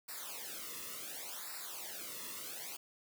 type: noise with flanger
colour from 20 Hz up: white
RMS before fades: -45 dBFS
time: 0.08-2.77 s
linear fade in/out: 10 ms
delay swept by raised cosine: 0.31 to 1.31 ms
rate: 0.69 Hz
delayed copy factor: -1
effects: none